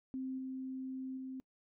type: tone with level steps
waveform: sine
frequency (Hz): 261.6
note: C4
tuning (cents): 0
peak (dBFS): -37 / -39 / -41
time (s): 0.14-1.4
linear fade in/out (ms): 0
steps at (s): 0.38 / 1.17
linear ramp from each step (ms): 5
effects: noise-tail reverb RT60 0.1 s tail -25 dB re dry